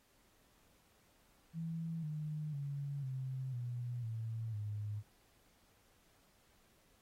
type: tone with pitch steps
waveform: sine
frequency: 164.3 / 152.41 / 141.39 / 131.16 / 121.67 / 112.87 / 104.71 Hz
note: E3 / D#3 / C#3 / C3 / B2 / A2 / G#2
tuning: -5 / -35 / +35 / +5 / -25 / +45 / +15 cents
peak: -38 dBFS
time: 1.53-5.03 s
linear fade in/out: 50 ms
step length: 500 ms
effects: pink hiss -71 dBFS RMS until 7.01 s + AAC 48 kbps